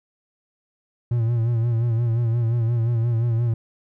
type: tone with vibrato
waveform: triangle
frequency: 116.54 Hz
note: A#2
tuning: in tune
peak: -16 dBFS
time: 1.11-3.54 s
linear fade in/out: 5 ms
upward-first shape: sine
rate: 5.7 Hz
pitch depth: 61 cents each way
effects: none